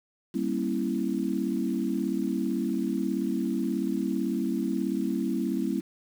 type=chord; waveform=sine; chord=G diminished seventh; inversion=none; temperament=equal with one note detuned; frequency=196 / 233.1 / 271.3 / 329.6 Hz; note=G3 / Bb3 / Db4 / Fb4; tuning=0 / 0 / -37 / 0 cents; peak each=-31 dBFS; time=0.34-5.81 s; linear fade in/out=10 ms; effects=8-bit